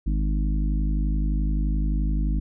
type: harmonic tone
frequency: 51.6 Hz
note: G#1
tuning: 10 cents flat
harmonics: 1 / 3 / 4 / 5 / 6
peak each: -21 / -31 / -33 / -35 / -37 dBFS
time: 0.06-2.4 s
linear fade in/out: 10 ms
effects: none